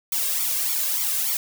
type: noise with flanger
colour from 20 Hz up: blue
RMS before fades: -24 dBFS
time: 0.12-1.37 s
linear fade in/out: 2 ms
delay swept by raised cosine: 0.88 to 1.86 ms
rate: 3.4 Hz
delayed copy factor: +0.95
effects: none